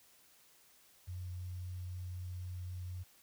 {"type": "tone with quantisation", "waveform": "sine", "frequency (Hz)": 90.4, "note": "F#2", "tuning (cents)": -40, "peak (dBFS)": -40, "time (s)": [1.07, 3.04], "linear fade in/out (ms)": 20, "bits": 11, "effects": ["white hiss -65 dBFS RMS until 3.22 s"]}